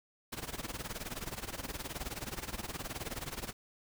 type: noise with tremolo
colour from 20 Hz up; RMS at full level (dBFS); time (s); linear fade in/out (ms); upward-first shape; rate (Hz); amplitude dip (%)
pink; -38; 0.32-3.53; 10; sine; 19; 85
effects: none